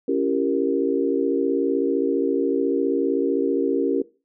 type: chord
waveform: sine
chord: C# diminished seventh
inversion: none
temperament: equal with one note detuned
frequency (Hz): 277.2 / 336.4 / 392 / 466.2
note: C#4 / E4 / G4 / Bb4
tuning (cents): 0 / +35 / 0 / 0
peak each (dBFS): -23 / -26 / -24 / -24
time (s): 0.08-4.02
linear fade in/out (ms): 5
effects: noise-tail reverb RT60 0.3 s tail -19 dB re dry